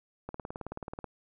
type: click train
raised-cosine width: 1 ms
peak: -24 dBFS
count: 15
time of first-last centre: 0.29-1.043 s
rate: 18.6 Hz
effects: none